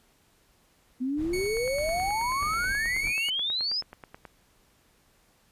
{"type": "exponential sweep", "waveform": "sine", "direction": "up", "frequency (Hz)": [246.9, 5274], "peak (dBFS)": -26, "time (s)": [1, 3.82], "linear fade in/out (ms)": 20}
{"type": "noise with tremolo", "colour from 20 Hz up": "brown", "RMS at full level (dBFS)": -39, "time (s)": [1.16, 3.14], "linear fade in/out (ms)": 50, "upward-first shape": "square", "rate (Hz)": 1.6, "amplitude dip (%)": 40}
{"type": "tone", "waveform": "sawtooth", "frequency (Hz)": 2221, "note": "C#7", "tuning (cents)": 3, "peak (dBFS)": -29, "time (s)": [1.33, 3.3], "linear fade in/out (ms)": 5}
{"type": "click train", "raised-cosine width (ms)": 0.5, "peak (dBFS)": -27, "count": 26, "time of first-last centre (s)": [1.57, 4.252], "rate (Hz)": 9.32}
{"effects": ["pink hiss -64 dBFS RMS until 5.51 s", "resampled to 32000 Hz"]}